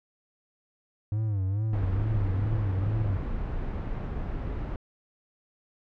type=tone with vibrato; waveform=triangle; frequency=101.9 Hz; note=G#2; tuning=32 cents flat; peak=-23 dBFS; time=1.12-3.17 s; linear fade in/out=0 ms; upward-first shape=sine; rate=2.3 Hz; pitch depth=140 cents each way
type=noise; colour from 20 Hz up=brown; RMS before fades=-32 dBFS; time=1.73-4.76 s; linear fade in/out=2 ms
effects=low-pass 2000 Hz 12 dB/octave